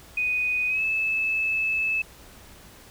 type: tone with pitch glide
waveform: sine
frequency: 2489 to 2611 Hz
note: D#7 to E7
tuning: 0 to -17 cents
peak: -22 dBFS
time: 0.17-2.02 s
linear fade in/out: 5 ms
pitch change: +83 cents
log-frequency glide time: 0.68-0.83 s
effects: added 60 Hz sine -55 dBFS peak until 2.9 s + pink hiss -49 dBFS RMS until 2.9 s